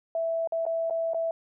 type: tone with dropouts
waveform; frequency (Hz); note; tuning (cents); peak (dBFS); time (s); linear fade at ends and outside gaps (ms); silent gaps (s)
sine; 659.3; E5; 0; -25; 0.15-1.31; 2; 0.474-0.522 / 0.654-0.664 / 0.899-0.907 / 1.135-1.145
effects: none